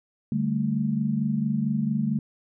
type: chord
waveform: sine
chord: D suspended fourth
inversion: none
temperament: just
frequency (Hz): 146.83 / 195.78 / 220.2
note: D3 / G3 / A3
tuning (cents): 0 / -2 / +2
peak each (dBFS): -28 / -28 / -25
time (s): 0.32-2.19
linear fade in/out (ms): 2
effects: none

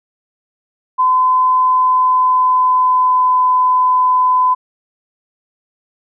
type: tone with pitch glide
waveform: sine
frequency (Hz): 1019 to 1010.2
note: C6 to B5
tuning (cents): -46 to +39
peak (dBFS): -9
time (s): 0.98-4.55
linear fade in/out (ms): 20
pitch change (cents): -15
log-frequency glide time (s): 1.57-3.4
effects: none

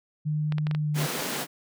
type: tone with pitch glide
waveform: sine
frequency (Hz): 151.8 to 149.62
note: D#3 to D3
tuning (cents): -42 to +33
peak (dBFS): -24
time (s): 0.25-1.07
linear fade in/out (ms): 20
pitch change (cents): -25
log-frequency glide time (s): 0.78-0.92
type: clicks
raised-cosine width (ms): 0.3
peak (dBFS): -19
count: 7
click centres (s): 0.523 / 0.583 / 0.669 / 0.712 / 0.749 / 1.017 / 1.203
type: high-pass noise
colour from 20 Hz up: pink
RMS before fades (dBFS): -31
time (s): 0.94-1.47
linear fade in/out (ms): 50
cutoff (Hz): 140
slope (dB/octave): 96
effects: none

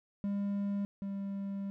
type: tone pair in turn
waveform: triangle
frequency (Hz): 200.9 / 197.68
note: G3 / G3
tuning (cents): +43 / +15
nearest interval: unison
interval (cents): 28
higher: first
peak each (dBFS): -29 / -33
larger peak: first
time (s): 0.24-0.85 / 1.02-1.7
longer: second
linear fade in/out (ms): 0
effects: none

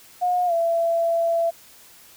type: tone with pitch glide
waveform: sine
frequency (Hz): 719 to 670.9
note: F#5 to E5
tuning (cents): -50 to +30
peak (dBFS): -18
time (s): 0.21-1.51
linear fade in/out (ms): 20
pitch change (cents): -120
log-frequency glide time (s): 0.46-0.53
effects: white hiss -49 dBFS RMS until 2.16 s

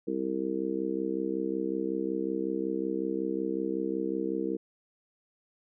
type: harmonic tone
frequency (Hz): 65.41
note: C2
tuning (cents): 0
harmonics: 3 / 4 / 5 / 6 / 7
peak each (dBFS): -37 / -37 / -32 / -37 / -34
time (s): 0.07-4.57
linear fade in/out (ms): 10
effects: none

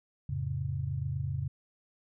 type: chord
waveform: sine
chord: F augmented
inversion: none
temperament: just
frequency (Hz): 87.31 / 109.13 / 136.42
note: F2 / A2 / C#3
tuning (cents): 0 / -14 / -27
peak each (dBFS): -36 / -37 / -33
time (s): 0.29-1.48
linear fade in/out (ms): 5
effects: none

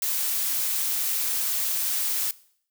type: noise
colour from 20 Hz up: blue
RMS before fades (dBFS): -26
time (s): 0.02-2.31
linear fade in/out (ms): 2
effects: noise-tail reverb RT60 0.6 s tail -20 dB re dry

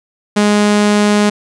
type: tone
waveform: sawtooth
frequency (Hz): 207.7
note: G#3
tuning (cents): 0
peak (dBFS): -5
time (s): 0.36-1.3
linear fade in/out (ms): 10
effects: resampled to 22050 Hz

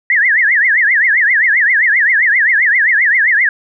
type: tone with vibrato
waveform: sine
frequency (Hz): 1864.7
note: A#6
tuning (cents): 0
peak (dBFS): -8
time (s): 0.1-3.49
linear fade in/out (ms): 2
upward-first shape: triangle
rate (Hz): 7.6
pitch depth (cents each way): 270
effects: none

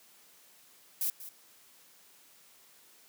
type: noise with echo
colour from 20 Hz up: violet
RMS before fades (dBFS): -31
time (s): 1.01-1.1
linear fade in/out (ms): 2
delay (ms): 190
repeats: 1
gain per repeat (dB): -14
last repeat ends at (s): 1.29
effects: white hiss -60 dBFS RMS until 3.08 s + high-pass 150 Hz 12 dB/octave

